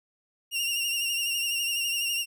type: tone with vibrato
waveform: sawtooth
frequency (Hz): 2794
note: F7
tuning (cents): 0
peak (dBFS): -23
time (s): 0.51-2.26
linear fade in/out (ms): 50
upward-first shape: sine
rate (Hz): 12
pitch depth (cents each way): 43
effects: none